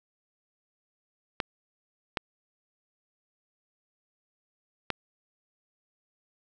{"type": "clicks", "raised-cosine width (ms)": 0.3, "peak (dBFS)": -11, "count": 3, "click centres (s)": [1.402, 2.172, 4.903], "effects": []}